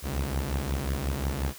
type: beating tone pair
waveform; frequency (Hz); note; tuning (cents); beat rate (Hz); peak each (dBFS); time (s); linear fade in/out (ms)
sawtooth; 66.1 / 71.7; C2 / D2; +18 / -41; 5.6; -26 / -27; 0.02-1.54; 50
effects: white hiss -46 dBFS RMS until 1.58 s